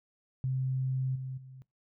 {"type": "tone with level steps", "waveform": "sine", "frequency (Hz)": 130.81, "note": "C3", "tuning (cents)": 0, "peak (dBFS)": [-28, -35, -46], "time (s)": [0.44, 1.62], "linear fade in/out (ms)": 0, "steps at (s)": [1.15, 1.37], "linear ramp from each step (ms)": 10, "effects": ["noise-tail reverb RT60 0.2 s tail -21 dB re dry"]}